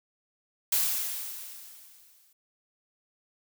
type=noise with exponential decay; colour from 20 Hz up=blue; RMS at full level=-24 dBFS; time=0.72-2.33 s; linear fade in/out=5 ms; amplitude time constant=350 ms; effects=none